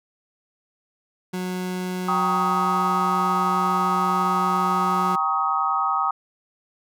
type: tone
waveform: 30% pulse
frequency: 182.9 Hz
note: F#3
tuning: 20 cents flat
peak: -23 dBFS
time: 1.33-5.16 s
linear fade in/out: 10 ms
type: chord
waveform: sine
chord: Eb dominant seventh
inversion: first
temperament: equal with one note detuned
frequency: 784 / 932.3 / 1108.7 / 1259 Hz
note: G5 / Bb5 / Db6 / Eb6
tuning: 0 / 0 / 0 / +20 cents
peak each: -26 / -28 / -27 / -22 dBFS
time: 2.08-6.11 s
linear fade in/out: 5 ms
effects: none